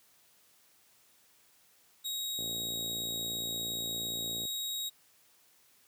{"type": "tone", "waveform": "sawtooth", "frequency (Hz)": 3794, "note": "A#7", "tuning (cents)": 30, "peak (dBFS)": -31, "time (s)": [2.04, 4.9], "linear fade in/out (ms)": 20}
{"type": "click train", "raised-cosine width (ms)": 2, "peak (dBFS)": -32, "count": 119, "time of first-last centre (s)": [2.39, 4.453], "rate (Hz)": 57.2}
{"effects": ["white hiss -65 dBFS RMS until 5.87 s", "high-pass 80 Hz 12 dB/octave"]}